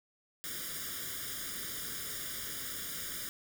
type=noise with comb filter; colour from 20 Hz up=white; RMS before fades=-40 dBFS; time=0.44-3.29 s; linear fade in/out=0 ms; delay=0.58 ms; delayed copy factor=+1; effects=none